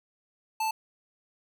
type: tone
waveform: square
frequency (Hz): 880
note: A5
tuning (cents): 0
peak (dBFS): -27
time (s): 0.6-0.71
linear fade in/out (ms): 5
effects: none